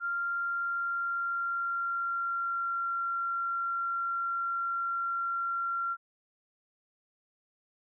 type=tone with pitch glide; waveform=sine; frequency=1390 to 1373.2 Hz; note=F6 to F6; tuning=-9 to -30 cents; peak=-29 dBFS; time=0-5.97 s; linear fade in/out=50 ms; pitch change=-21 cents; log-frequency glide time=0.17-2.91 s; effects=none